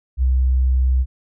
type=tone; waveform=sine; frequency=64.3 Hz; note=C2; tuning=30 cents flat; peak=-13 dBFS; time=0.17-1.06 s; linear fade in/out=50 ms; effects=none